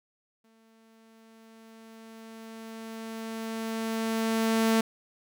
sawtooth tone with exponential growth, 224 Hz, A3, 31 cents sharp, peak -17 dBFS, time 0.44-4.81 s, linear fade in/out 5 ms, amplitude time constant 950 ms, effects none

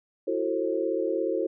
sine chord, F# half-diminished seventh, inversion third, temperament just, 333 / 370 / 444 / 532.8 Hz, E4 / F#4 / A4 / C5, +18 / 0 / +16 / +31 cents, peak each -30 dBFS, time 0.27-1.47 s, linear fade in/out 10 ms, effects none

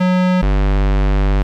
square tone pair in turn, 182.8 / 49.06 Hz, F#3 / G1, -21 / +2 cents, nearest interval octave + major seventh, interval 2277 cents, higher first, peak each -12 dBFS, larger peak neither, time 0-0.42 / 0.42-1.43 s, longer second, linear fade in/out 10 ms, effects low-pass 3000 Hz 12 dB/octave + 8-bit

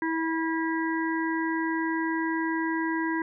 harmonic tone, 324.8 Hz, E4, 26 cents flat, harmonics 1 / 3 / 5 / 6, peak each -27 / -32 / -34 / -35 dBFS, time 0.02-3.22 s, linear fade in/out 2 ms, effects none

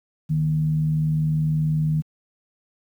sine tone with frequency modulation, 154.3 Hz, D#3, 14 cents flat, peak -18 dBFS, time 0.29-2.02 s, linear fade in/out 20 ms, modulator 80.7 Hz, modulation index 0.3, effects high-pass 80 Hz 12 dB/octave + 9-bit

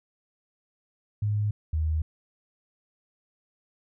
sine tone pair in turn, 104.7 / 78.44 Hz, G#2 / D#2, +15 / +15 cents, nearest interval perfect fourth, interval 500 cents, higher first, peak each -23 dBFS, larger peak neither, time 1.22-1.51 / 1.73-2.02 s, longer neither, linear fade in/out 5 ms, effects none

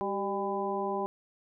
harmonic tone with a mistuned harmonic, 200 Hz, G3, 35 cents sharp, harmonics 1 / 2 / 3 / 4 / 5, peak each -38 / -33 / -38 / -35 / -36 dBFS, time 0.01-1.06 s, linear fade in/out 0 ms, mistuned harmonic 2, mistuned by -51 cents, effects none

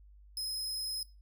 sawtooth tone, 5110 Hz, D#8, 45 cents sharp, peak -32 dBFS, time 0.37-1.03 s, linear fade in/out 2 ms, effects noise-tail reverb RT60 0.3 s tail -19 dB re dry + added 50 Hz sine -54 dBFS peak until 1.21 s

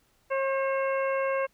harmonic tone with a mistuned harmonic, 540 Hz, C#5, 45 cents flat, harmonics 1 / 2 / 3 / 4 / 5, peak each -26 / -32 / -36 / -38 / -40 dBFS, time 0.3-1.47 s, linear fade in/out 20 ms, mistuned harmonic 3, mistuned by -22 cents, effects pink hiss -67 dBFS RMS until 1.53 s

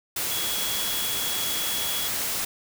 sine tone in noise, 3351 Hz, G#7, 15 cents sharp, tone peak -31 dBFS, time 0.31-2.08 s, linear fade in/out 5 ms, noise white, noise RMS -28 dBFS, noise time 0.16-2.45 s, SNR -6 dB, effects none

